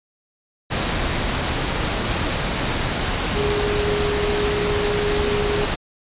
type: tone in noise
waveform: sine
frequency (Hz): 413.6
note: G#4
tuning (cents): -7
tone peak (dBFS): -21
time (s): 3.35-5.66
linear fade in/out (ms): 20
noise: pink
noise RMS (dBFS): -22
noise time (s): 0.7-5.76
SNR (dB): -2
effects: resampled to 8000 Hz